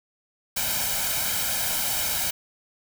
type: noise with comb filter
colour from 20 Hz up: white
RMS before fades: -26 dBFS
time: 0.56-2.31 s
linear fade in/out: 10 ms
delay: 1.3 ms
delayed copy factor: +0.7
effects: none